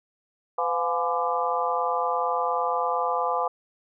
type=harmonic tone with a mistuned harmonic; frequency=168.7 Hz; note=E3; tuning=40 cents sharp; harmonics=3 / 4 / 5 / 6 / 7; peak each=-29 / -29 / -29 / -29 / -29 dBFS; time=0.58-3.48 s; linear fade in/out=5 ms; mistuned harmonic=4; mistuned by=+79 cents; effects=none